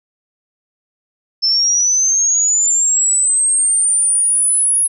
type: linear sweep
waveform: sine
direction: up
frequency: 5270 to 10548 Hz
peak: -11 dBFS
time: 1.42-4.88 s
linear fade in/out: 20 ms
effects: none